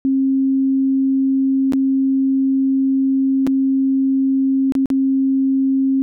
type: tone with dropouts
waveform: sine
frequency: 268 Hz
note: C4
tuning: 42 cents sharp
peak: -13 dBFS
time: 0.05-6.02 s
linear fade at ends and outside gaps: 0 ms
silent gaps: 1.723-1.734 / 3.467-3.473 / 4.722-4.752 / 4.858-4.902 s
effects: none